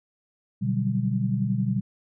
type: chord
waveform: sine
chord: G major seventh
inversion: first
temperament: equal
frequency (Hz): 123.47 / 146.83 / 185 / 196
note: B2 / D3 / F#3 / G3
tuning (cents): 0 / 0 / 0 / 0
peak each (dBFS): -26 / -31 / -30 / -26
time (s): 0.61-1.81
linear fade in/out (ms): 20
effects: none